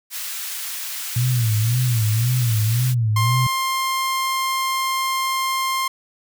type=high-pass noise; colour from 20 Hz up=white; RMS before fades=-29 dBFS; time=0.1-2.95 s; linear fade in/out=50 ms; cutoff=1400 Hz; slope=12 dB/octave
type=tone with vibrato; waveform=sine; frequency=116.54 Hz; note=A#2; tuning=in tune; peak=-16 dBFS; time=1.16-3.47 s; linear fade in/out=5 ms; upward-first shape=sine; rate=1.9 Hz; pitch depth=150 cents each way
type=tone; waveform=sawtooth; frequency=1057 Hz; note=C6; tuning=17 cents sharp; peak=-16 dBFS; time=3.16-5.88 s; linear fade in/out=5 ms
effects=none